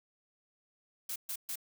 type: noise bursts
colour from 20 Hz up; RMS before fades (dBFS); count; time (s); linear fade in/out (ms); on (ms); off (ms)
blue; -38; 3; 1.09-1.557; 5; 69; 130
effects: none